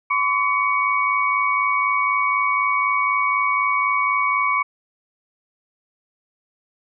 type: tone cluster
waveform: sine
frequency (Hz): 1029 / 1133 / 2245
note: C6 / C#6 / C#7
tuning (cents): -29 / +37 / +21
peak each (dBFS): -24 / -20 / -21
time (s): 0.1-4.63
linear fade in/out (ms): 10
effects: none